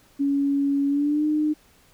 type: tone with pitch glide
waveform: sine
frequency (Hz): 280.3 to 303.9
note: C#4 to D#4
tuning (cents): +19 to -41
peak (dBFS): -19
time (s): 0.19-1.54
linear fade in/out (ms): 20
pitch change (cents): +140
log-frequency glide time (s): 0.88-1.25
effects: pink hiss -57 dBFS RMS until 1.93 s